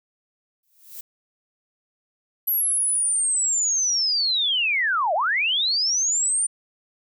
violet noise with exponential growth, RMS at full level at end -33 dBFS, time 0.63-1.01 s, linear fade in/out 5 ms, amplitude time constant 81 ms
sine linear two-way sweep, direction down then up, 11840 to 587.3 to 9220 Hz, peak -19 dBFS, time 2.47-6.47 s, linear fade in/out 10 ms, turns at 5.14 s
effects none

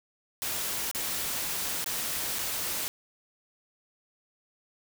white noise with dropouts, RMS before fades -32 dBFS, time 0.42-2.88 s, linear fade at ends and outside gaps 0 ms, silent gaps 0.913-0.948 / 1.843-1.861 / 2.387-2.391 s, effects none

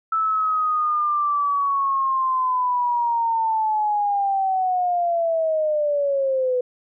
sine linear sweep, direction down, 1318.5 to 494.8 Hz, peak -18 dBFS, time 0.12-6.61 s, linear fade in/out 5 ms, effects none

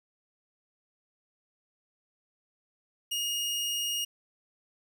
sawtooth tone, 2860 Hz, F7, 41 cents sharp, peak -26 dBFS, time 3.11-4.05 s, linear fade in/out 10 ms, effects none

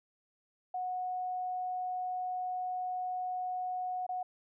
sine tone with dropouts, 733 Hz, F#5, 16 cents flat, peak -33 dBFS, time 0.74-4.23 s, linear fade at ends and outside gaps 5 ms, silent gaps 4.066-4.09 s, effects none

